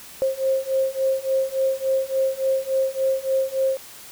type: beating tone pair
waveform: sine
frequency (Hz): 530 / 533.5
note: C5 / C5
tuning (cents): +22 / +34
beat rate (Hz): 3.5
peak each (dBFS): -23 / -22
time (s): 0.22-3.77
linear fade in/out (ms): 0
effects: white hiss -42 dBFS RMS until 4.11 s